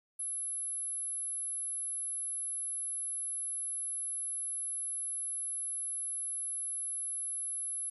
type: tone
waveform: sine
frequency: 11000 Hz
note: F9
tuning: 27 cents flat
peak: -33 dBFS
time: 0.19-7.9 s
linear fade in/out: 10 ms
effects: tanh soft clip ceiling -31 dBFS + 10-bit